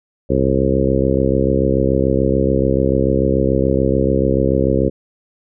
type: harmonic tone with a mistuned harmonic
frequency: 66.9 Hz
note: C2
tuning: 39 cents sharp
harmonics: 1 / 2 / 3 / 4 / 5 / 6 / 7 / 8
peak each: -21 / -21 / -21 / -21 / -21 / -21 / -21 / -21 dBFS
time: 0.29-4.9 s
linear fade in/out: 20 ms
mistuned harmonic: 1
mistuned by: +30 cents
effects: none